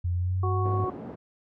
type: tone with pitch glide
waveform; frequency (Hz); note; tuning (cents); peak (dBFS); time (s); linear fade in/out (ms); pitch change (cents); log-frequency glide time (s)
sine; 88 to 101.09; F2 to G#2; +14 to -46; -24; 0.04-0.85; 10; +240; 0.14-0.72
type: harmonic tone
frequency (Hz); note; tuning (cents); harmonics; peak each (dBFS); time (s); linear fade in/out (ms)
370; F#4; 0; 1 / 2 / 3; -31 / -35 / -31; 0.43-0.9; 5
type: band-pass noise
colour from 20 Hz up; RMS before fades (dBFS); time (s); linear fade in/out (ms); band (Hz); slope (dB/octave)
pink; -39; 0.64-1.16; 20; 170 to 550; 12
effects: none